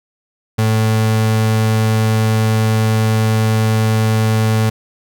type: tone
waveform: 35% pulse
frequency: 110 Hz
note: A2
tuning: in tune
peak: -10 dBFS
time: 0.58-4.7 s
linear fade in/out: 10 ms
effects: none